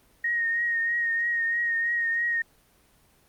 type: tone with vibrato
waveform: sine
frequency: 1864.7 Hz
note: A#6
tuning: in tune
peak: -23 dBFS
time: 0.24-2.42 s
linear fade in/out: 5 ms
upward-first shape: triangle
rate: 3.1 Hz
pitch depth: 34 cents each way
effects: pink hiss -61 dBFS RMS until 3.28 s + Opus 24 kbps